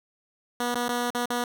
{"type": "tone with dropouts", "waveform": "10% pulse", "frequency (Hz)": 242.4, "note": "B3", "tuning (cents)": -32, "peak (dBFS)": -17, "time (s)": [0.6, 1.44], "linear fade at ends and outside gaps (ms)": 2, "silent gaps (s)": [[0.745, 0.755], [0.882, 0.891], [1.104, 1.148], [1.257, 1.302]], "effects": []}